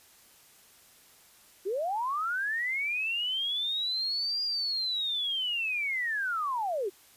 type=linear two-way sweep; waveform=sine; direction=up then down; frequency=353.6 to 4851 to 353.6 Hz; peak=-28 dBFS; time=1.65-6.9 s; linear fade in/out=20 ms; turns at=4.43 s; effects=white hiss -58 dBFS RMS until 7.16 s + resampled to 32000 Hz